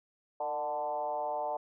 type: tone with frequency modulation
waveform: sine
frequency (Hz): 740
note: F#5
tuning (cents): 0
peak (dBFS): -31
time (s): 0.4-1.57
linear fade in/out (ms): 5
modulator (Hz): 142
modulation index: 1.4
effects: none